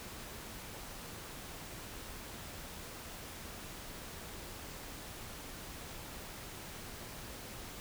silence, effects pink hiss -47 dBFS RMS until 7.8 s

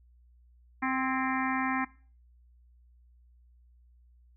harmonic tone with a mistuned harmonic, 261.6 Hz, C4, in tune, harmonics 1 / 3 / 4 / 5 / 6 / 7 / 8 / 9, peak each -31 / -35 / -34 / -38 / -40 / -36 / -38 / -42 dBFS, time 0.82-1.85 s, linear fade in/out 10 ms, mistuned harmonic 6, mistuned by +60 cents, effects noise-tail reverb RT60 0.4 s tail -20 dB re dry + added 60 Hz sine -57 dBFS peak until 4.36 s

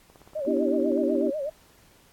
click train, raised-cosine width 1 ms, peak -36 dBFS, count 21, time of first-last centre 0.1-1.27 s, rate 17.1 Hz
sine tone with vibrato, 582 Hz, D5, 16 cents flat, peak -27 dBFS, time 0.35-1.5 s, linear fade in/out 10 ms, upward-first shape sine, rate 8.1 Hz, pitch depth 130 cents each way
sine chord, E minor seventh, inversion second, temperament equal, 246.9 / 293.7 / 329.6 / 392 Hz, B3 / D4 / E4 / G4, 0 / 0 / 0 / 0 cents, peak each -28 / -28 / -28 / -27 dBFS, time 0.46-1.31 s, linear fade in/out 20 ms
effects pink hiss -58 dBFS RMS until 2.12 s + AAC 64 kbps

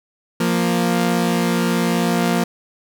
sawtooth tone pair together, 175 / 233.6 Hz, F3 / A#3, +4 / +4 cents, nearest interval perfect fourth, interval 500 cents, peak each -15 dBFS, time 0.4-2.44 s, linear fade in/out 5 ms, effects none

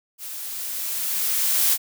blue noise with level ramp, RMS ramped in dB -35 to -18 dBFS, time 0.18-1.78 s, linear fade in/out 50 ms, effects none

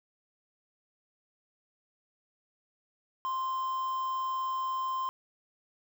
triangle tone with quantisation, 1046.5 Hz, C6, in tune, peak -28 dBFS, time 3.25-5.09 s, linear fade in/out 0 ms, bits 8, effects none

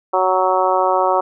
harmonic tone, 186.1 Hz, F#3, 10 cents sharp, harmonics 2 / 3 / 4 / 5 / 6 / 7, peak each -22 / -19 / -19 / -19 / -21 / -24 dBFS, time 0.13-1.21 s, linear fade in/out 10 ms, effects none

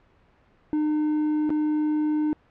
triangle tone with dropouts, 303.8 Hz, D#4, 41 cents flat, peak -19 dBFS, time 0.73-2.33 s, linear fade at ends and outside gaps 0 ms, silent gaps 1.494-1.503 s, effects pink hiss -60 dBFS RMS until 2.5 s + low-pass 2000 Hz 12 dB/octave

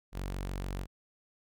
sawtooth tone, 46.86 Hz, F#1, 23 cents sharp, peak -31 dBFS, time 0.12-0.87 s, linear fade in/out 50 ms, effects none

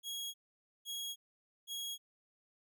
sawtooth tone bursts, 3308 Hz, G#7, 8 cents flat, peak -36 dBFS, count 3, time 0.03-1.98 s, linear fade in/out 50 ms, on 310 ms, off 510 ms, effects none

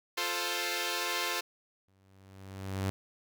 5% pulse chord, F major, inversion none, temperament equal, 349.2 / 440 / 523.3 Hz, F4 / A4 / C5, 0 / 0 / 0 cents, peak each -24 dBFS, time 0.17-1.41 s, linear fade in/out 10 ms
sawtooth tone with exponential growth, 96.3 Hz, G2, 30 cents flat, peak -25 dBFS, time 1.88-2.9 s, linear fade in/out 0 ms, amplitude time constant 220 ms
effects none

